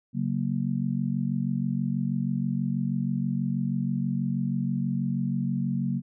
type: chord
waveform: sine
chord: F# major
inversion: second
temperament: just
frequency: 138.75 / 185 / 231.2 Hz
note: C#3 / F#3 / A#3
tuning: +2 / 0 / -14 cents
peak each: -29 dBFS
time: 0.13-6.02 s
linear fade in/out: 50 ms
effects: none